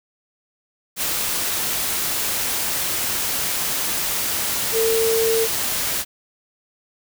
sine tone in noise, 449.9 Hz, A4, 39 cents sharp, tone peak -17 dBFS, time 4.72-5.48 s, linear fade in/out 50 ms, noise white, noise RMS -23 dBFS, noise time 0.96-6.05 s, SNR +3 dB, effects none

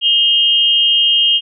sine tone pair together, 2857 / 3190 Hz, F7 / G7, +39 / +30 cents, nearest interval major second, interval 191 cents, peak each -12 dBFS, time 0.01-1.41 s, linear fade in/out 50 ms, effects none

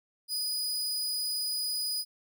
sawtooth tone, 4959 Hz, D#8, 7 cents flat, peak -27 dBFS, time 0.28-2.05 s, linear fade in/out 50 ms, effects none

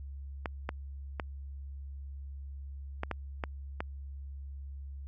clicks, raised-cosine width 0.5 ms, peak -18 dBFS, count 7, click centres 0.458 / 0.691 / 1.198 / 3.034 / 3.113 / 3.438 / 3.805 s, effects added 69 Hz sine -40 dBFS peak until 5.07 s

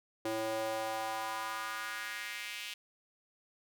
square tone with high-pass filter sweep, 110.7 Hz, A2, 11 cents sharp, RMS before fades -38 dBFS, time 0.25-2.74 s, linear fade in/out 5 ms, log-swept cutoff 410 to 2800 Hz, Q 2.5, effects none

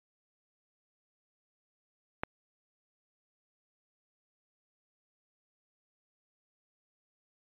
click, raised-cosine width 0.5 ms, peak -16 dBFS, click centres 2.235 s, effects resampled to 8000 Hz

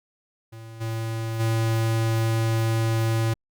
square tone with level steps, 112.8 Hz, A2, 44 cents sharp, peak -39 / -27 / -21 dBFS, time 0.52-3.34 s, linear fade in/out 10 ms, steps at 0.8 / 1.39 s, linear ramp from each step 20 ms, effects Opus 48 kbps

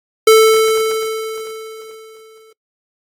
square tone with exponential decay, 440.7 Hz, A4, 3 cents sharp, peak -4 dBFS, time 0.27-2.53 s, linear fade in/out 5 ms, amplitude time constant 490 ms, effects noise-tail reverb RT60 0.1 s tail -24 dB re dry + AAC 48 kbps

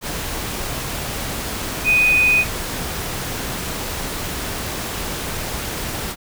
sine tone in noise, 2489 Hz, D#7, in tune, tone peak -12 dBFS, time 1.84-2.45 s, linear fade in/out 50 ms, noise pink, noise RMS -26 dBFS, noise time 0.01-6.16 s, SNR +11 dB, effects none

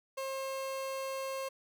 30% pulse tone, 535 Hz, C5, 38 cents sharp, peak -33 dBFS, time 0.17-1.49 s, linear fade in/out 10 ms, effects none

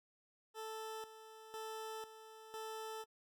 20% pulse tone with tremolo, 440 Hz, A4, in tune, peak -39 dBFS, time 0.54-3.06 s, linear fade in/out 50 ms, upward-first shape square, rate 1 Hz, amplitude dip 70%, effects none

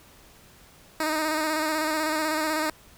10% pulse tone with vibrato, 311.1 Hz, D#4, in tune, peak -16 dBFS, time 1-2.7 s, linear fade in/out 2 ms, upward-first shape square, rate 16 Hz, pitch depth 31 cents each way, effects pink hiss -53 dBFS RMS until 2.97 s

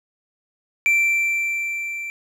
triangle tone with level ramp, 2346 Hz, D7, 2 cents flat, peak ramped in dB -12 to -26 dBFS, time 0.86-2.1 s, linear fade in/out 0 ms, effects none

